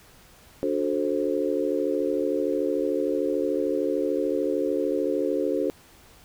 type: chord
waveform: sine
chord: D dominant seventh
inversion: none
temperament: just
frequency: 293.7 / 367.1 / 440.5 / 528.6 Hz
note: D4 / F#4 / A4 / C5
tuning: 0 / -14 / +2 / +18 cents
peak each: -28 dBFS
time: 0.63-5.7 s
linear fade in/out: 0 ms
effects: pink hiss -53 dBFS RMS until 6.24 s